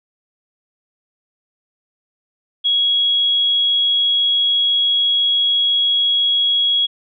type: tone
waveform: sine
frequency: 3322 Hz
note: G#7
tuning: in tune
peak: -13 dBFS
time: 2.64-6.87 s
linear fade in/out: 20 ms
effects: none